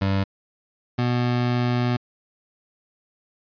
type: tone pair in turn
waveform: 25% pulse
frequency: 97.5 / 122.42 Hz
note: G2 / B2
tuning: -9 / -15 cents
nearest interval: major third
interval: 394 cents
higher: second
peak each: -16 dBFS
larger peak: neither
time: 0.01-0.24 / 0.98-1.97 s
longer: second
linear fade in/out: 10 ms
effects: resampled to 11025 Hz